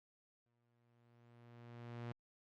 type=tone with exponential growth; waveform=sawtooth; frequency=118.8 Hz; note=A#2; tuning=33 cents sharp; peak=-39 dBFS; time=0.46-2.12 s; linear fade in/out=0 ms; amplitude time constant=360 ms; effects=low-pass 3000 Hz 12 dB/octave + Opus 48 kbps